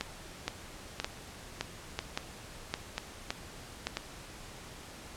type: two click trains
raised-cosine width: 0.2 ms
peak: -15 / -14 dBFS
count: 5 / 7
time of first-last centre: 0.01-3.97 / 0.48-3.87 s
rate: 1.01 / 1.77 Hz
effects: pink hiss -48 dBFS RMS until 5.16 s + low-pass 10000 Hz 12 dB/octave